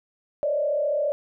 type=tone with frequency modulation; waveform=sine; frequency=587.3 Hz; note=D5; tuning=in tune; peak=-21 dBFS; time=0.43-1.12 s; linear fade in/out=0 ms; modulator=34.6 Hz; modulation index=1; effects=none